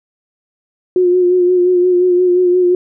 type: tone with vibrato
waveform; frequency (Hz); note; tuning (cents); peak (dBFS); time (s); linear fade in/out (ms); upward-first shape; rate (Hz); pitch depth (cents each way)
sine; 360; F#4; -47; -8; 0.96-2.75; 2; sine; 5.7; 31
effects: none